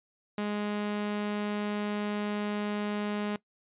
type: tone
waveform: sawtooth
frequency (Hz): 207.7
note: G#3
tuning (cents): 0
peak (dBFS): -26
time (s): 0.38-3.36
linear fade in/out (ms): 2
effects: noise-tail reverb RT60 0.1 s tail -20 dB re dry + resampled to 8000 Hz